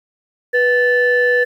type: tone pair together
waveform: sine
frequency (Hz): 490.8 / 1749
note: B4 / A6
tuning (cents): -11 / -11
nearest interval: octave + minor seventh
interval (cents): 2200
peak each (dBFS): -13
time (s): 0.53-1.45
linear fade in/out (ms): 20
effects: tanh soft clip ceiling -6 dBFS + 8-bit